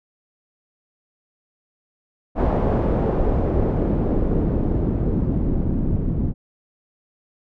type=noise with low-pass filter sweep; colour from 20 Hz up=pink; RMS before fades=-20 dBFS; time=2.35-6.34 s; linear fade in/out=50 ms; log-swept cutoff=690 to 220 Hz; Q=1.1; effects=none